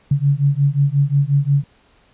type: beating tone pair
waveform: sine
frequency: 138.59 / 144.19 Hz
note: C#3 / D3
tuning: 0 / -31 cents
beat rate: 5.6 Hz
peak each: -16 dBFS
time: 0.11-1.64 s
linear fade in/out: 5 ms
effects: pink hiss -55 dBFS RMS until 2.13 s + resampled to 8000 Hz